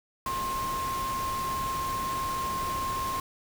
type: tone in noise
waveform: sine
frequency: 1062 Hz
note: C6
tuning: 25 cents sharp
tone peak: -29 dBFS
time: 0.26-3.2 s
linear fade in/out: 2 ms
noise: pink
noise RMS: -37 dBFS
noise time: 0.26-3.2 s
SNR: +5 dB
effects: none